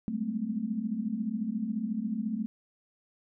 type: tone cluster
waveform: sine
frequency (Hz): 191.6 / 205.7 / 219.9 / 257.9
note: G3 / G#3 / A3 / C4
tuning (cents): -39 / -16 / -1 / -25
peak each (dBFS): -38 / -38 / -31 / -39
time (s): 0.08-2.46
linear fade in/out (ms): 0
effects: none